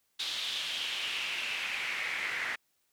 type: noise with band-pass filter sweep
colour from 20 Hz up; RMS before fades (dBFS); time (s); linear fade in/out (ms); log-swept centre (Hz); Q
pink; -35; 0.19-2.56; 10; 3700 to 1900; 3.7
effects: white hiss -75 dBFS RMS until 2.92 s